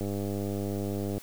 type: click train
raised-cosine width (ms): 2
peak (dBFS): -20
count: 118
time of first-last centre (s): 0.01-1.18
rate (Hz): 100
effects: white hiss -50 dBFS RMS until 1.22 s